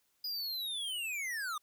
square linear sweep, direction down, 4978 to 1174.7 Hz, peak -36 dBFS, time 0.24-1.58 s, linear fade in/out 5 ms, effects white hiss -75 dBFS RMS until 1.62 s

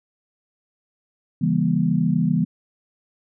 sine chord, C# diminished seventh, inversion none, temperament just, 138.59 / 166.31 / 199.57 / 239.5 Hz, C#3 / E3 / G3 / Bb3, 0 / +16 / +31 / +47 cents, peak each -26 / -20 / -23 / -23 dBFS, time 1.41-2.45 s, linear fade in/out 10 ms, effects none

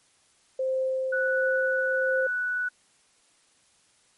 sine tone with tremolo, 523.3 Hz, C5, in tune, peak -23 dBFS, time 0.59-2.27 s, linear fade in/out 5 ms, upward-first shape triangle, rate 1.4 Hz, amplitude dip 30%
sine tone, 1480 Hz, F#6, in tune, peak -25 dBFS, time 1.12-2.69 s, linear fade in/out 10 ms
effects white hiss -63 dBFS RMS until 4.17 s + MP3 48 kbps

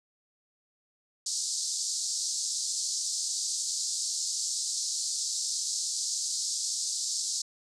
white band-pass noise, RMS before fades -32 dBFS, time 1.26-7.42 s, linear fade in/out 5 ms, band 4300 to 8200 Hz, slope 48 dB/octave, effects none

